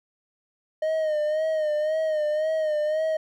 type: tone with vibrato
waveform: triangle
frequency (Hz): 618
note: D#5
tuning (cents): -12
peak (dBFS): -20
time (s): 0.82-3.17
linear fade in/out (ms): 5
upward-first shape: sine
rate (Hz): 1.9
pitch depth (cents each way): 53
effects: none